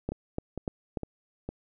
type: two click trains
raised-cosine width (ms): 2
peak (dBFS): -21 / -17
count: 4 / 4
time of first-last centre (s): 0.12-1.49 / 0.09-0.972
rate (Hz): 2.19 / 3.4
effects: none